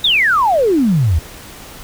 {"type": "exponential sweep", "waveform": "triangle", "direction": "down", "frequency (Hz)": [3812, 72.5], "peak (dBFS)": -6, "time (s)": [0.04, 1.19], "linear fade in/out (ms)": 5, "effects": ["tanh soft clip ceiling -8 dBFS", "pink hiss -35 dBFS RMS until 1.83 s"]}